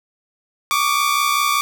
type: tone pair together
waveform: sawtooth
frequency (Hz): 1129.9 / 1195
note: C#6 / D6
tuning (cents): +33 / +30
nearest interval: minor second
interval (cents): 97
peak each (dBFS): -15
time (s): 0.71-1.61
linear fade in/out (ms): 0
effects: none